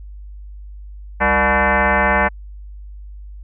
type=tone with frequency modulation; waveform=sine; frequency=463.5 Hz; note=A#4; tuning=10 cents flat; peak=-12 dBFS; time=1.2-2.29 s; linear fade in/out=20 ms; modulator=265 Hz; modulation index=6.1; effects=added 50 Hz sine -32 dBFS peak until 3.43 s